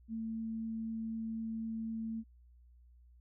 sine tone, 224 Hz, A3, 31 cents sharp, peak -36 dBFS, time 0.08-2.24 s, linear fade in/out 50 ms, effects added 60 Hz sine -58 dBFS peak until 3.2 s

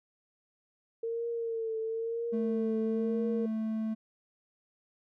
sine tone with vibrato, 455.5 Hz, A#4, 40 cents flat, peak -31 dBFS, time 1.03-3.46 s, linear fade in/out 5 ms, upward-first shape triangle, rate 1 Hz, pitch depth 52 cents each way
triangle tone, 220 Hz, A3, in tune, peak -28 dBFS, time 2.32-3.95 s, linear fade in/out 20 ms
effects none

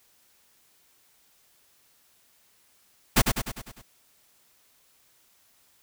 pink noise with echo, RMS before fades -18 dBFS, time 3.16-3.22 s, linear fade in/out 10 ms, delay 100 ms, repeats 6, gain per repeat -5 dB, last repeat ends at 3.82 s, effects white hiss -63 dBFS RMS until 5.82 s

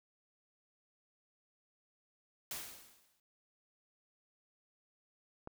white noise with exponential decay, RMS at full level -40 dBFS, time 2.51-3.2 s, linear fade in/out 2 ms, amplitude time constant 150 ms
click, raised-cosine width 1 ms, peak -31 dBFS, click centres 5.474 s
effects none

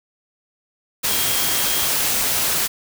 sine tone in noise, 3240 Hz, G#7, 43 cents flat, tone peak -29 dBFS, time 1.08-1.88 s, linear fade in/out 20 ms, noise white, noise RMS -20 dBFS, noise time 1.03-2.68 s, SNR -12 dB, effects none

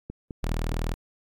click train, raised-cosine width 3 ms, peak -22 dBFS, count 4, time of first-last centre 0.1-0.724 s, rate 4.81 Hz
sawtooth tone, 40 Hz, D#1, 49 cents sharp, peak -22 dBFS, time 0.43-0.94 s, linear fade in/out 0 ms
effects AAC 64 kbps

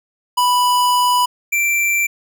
square tone pair in turn, 987.8 / 2349 Hz, B5 / D7, 0 / 0 cents, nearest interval octave + minor third, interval 1500 cents, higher second, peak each -13 / -15 dBFS, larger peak first, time 0.37-1.26 / 1.52-2.07 s, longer first, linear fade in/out 10 ms, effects none

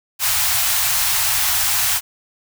white band-stop noise, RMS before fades -18 dBFS, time 0.19-2.01 s, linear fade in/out 50 ms, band 130 to 690 Hz, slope 48 dB/octave, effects none

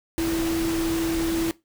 sine tone in noise, 329.6 Hz, E4, in tune, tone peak -22 dBFS, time 0.18-1.51 s, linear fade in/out 0 ms, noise pink, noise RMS -31 dBFS, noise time 0.18-1.51 s, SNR +6 dB, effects noise-tail reverb RT60 0.2 s tail -18 dB re dry

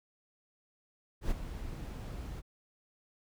brown noise with ADSR envelope, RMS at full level -31 dBFS, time 1.21-2.42 s, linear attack 96 ms, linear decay 26 ms, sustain -10 dB, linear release 32 ms, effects none

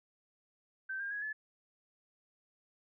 sine tone with pitch steps, 1551 / 1606.6 / 1664.2 / 1723.9 Hz, G6 / G6 / G#6 / A6, -19 / +42 / +3 / -36 cents, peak -36 dBFS, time 0.89-1.33 s, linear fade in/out 10 ms, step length 110 ms, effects none

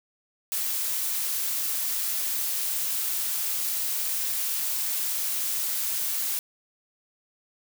blue noise, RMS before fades -28 dBFS, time 0.52-6.39 s, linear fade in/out 0 ms, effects none

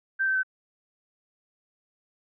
sine tone with pitch steps, 1564 / 1546.9 / 1530 Hz, G6 / G6 / G6, -4 / -23 / -42 cents, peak -22 dBFS, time 0.19-0.433 s, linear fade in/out 20 ms, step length 81 ms, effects none

